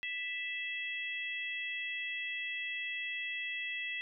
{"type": "harmonic tone", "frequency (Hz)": 659.3, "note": "E5", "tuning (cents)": 0, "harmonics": [3, 4, 5], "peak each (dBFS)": [-39, -39, -44], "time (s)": [0.03, 4.01], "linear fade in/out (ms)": 0, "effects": []}